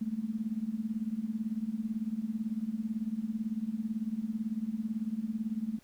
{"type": "tone with tremolo", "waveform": "sine", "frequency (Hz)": 219.5, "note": "A3", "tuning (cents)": -4, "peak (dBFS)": -27, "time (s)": [0.01, 5.79], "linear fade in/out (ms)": 5, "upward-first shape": "triangle", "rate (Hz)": 18, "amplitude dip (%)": 95, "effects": ["pink hiss -64 dBFS RMS until 5.83 s"]}